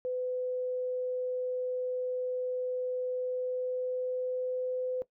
sine tone with pitch glide, 504 to 507.5 Hz, B4 to B4, +35 to +47 cents, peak -30 dBFS, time 0.05-5.02 s, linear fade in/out 0 ms, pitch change +12 cents, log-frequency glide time 3.08-4.9 s, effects noise-tail reverb RT60 0.1 s tail -17 dB re dry

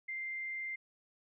sine tone, 2093 Hz, C7, in tune, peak -37 dBFS, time 0.08-0.76 s, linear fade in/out 10 ms, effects none

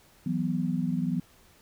sine chord, E suspended second, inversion none, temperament just, 164.81 / 185.42 / 247.2 Hz, E3 / F#3 / B3, 0 / +4 / +2 cents, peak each -30 dBFS, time 0.26-1.2 s, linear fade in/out 5 ms, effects pink hiss -59 dBFS RMS until 1.61 s

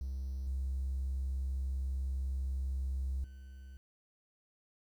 triangle tone with level steps, 66.1 Hz, C2, 18 cents sharp, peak -33 / -29 / -45 dBFS, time 0.01-3.77 s, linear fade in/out 0 ms, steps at 0.47 / 3.24 s, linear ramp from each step 2 ms, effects tanh soft clip ceiling -30 dBFS + 11-bit

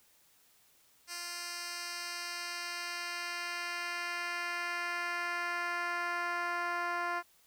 10% pulse tone with band-pass filter sweep, 348.3 Hz, F4, 5 cents flat, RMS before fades -37 dBFS, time 1.07-7.23 s, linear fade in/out 50 ms, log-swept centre 6300 to 1100 Hz, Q 0.95, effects white hiss -66 dBFS RMS until 7.46 s

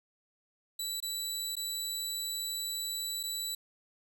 20% pulse tone with dropouts, 3951 Hz, B7, in tune, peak -28 dBFS, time 0.79-3.55 s, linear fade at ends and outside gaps 5 ms, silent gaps 1.003-1.025 / 1.555-1.566 / 3.231-3.235 s, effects none

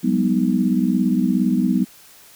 sine chord, G# minor seventh, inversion third, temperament equal with one note detuned, 185 / 202.3 / 246.9 / 311.1 Hz, F#3 / G#3 / B3 / D#4, 0 / -45 / 0 / 0 cents, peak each -21 / -21 / -19 / -24 dBFS, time 0.03-1.85 s, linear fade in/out 20 ms, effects white hiss -47 dBFS RMS until 2.35 s

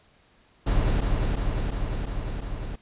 brown noise with echo, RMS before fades -22 dBFS, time 0.66-1.01 s, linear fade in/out 10 ms, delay 350 ms, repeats 5, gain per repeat -2 dB, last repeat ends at 2.76 s, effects pink hiss -60 dBFS RMS until 2.81 s + resampled to 8000 Hz

